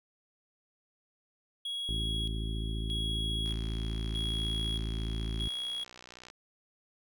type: tone with tremolo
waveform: triangle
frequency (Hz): 3322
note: G#7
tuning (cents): 0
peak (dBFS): -32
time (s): 1.65-5.84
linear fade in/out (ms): 5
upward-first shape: square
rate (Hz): 0.8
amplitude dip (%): 70
type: harmonic tone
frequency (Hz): 54.7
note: A1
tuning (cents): -9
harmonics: 1 / 2 / 3 / 4 / 5 / 6 / 7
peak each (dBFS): -33 / -39 / -43 / -45 / -47 / -49 / -50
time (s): 1.89-5.48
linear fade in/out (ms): 0
type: click train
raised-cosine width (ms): 0.2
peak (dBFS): -31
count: 176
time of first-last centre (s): 3.46-6.301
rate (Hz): 61.6
effects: none